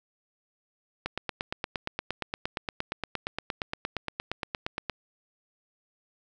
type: click train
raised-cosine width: 0.3 ms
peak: -14 dBFS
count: 34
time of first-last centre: 1.06-4.897 s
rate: 8.6 Hz
effects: none